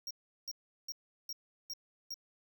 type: tone bursts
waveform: square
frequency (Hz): 5588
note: F8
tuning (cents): 0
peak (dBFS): -39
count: 6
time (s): 0.07-2.142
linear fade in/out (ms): 2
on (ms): 37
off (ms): 370
effects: none